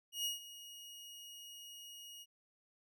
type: tone with ADSR envelope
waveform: sawtooth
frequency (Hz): 2879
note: F#7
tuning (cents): -48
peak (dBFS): -31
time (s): 0.12-2.26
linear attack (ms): 130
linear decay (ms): 140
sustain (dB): -16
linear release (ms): 43
effects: none